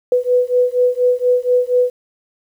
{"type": "beating tone pair", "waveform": "sine", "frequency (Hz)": [493.9, 498.1], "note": ["B4", "B4"], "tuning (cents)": [0, 15], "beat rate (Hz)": 4.2, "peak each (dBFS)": -15, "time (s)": [0.12, 1.9], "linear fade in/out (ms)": 2, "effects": ["8-bit"]}